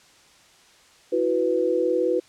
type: chord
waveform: sine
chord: E suspended second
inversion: none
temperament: equal with one note detuned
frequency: 329.6 / 368.7 / 493.9 Hz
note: E4 / F#4 / B4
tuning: 0 / -6 / 0 cents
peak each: -26 / -24 / -22 dBFS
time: 1.12-2.2 s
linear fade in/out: 10 ms
effects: white hiss -54 dBFS RMS until 2.28 s + low-pass 7000 Hz 12 dB/octave